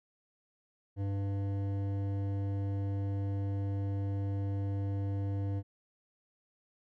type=tone with hard clipping; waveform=sine; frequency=99.1 Hz; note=G2; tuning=19 cents sharp; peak=-33 dBFS; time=0.96-5.63 s; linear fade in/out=50 ms; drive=12 dB; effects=none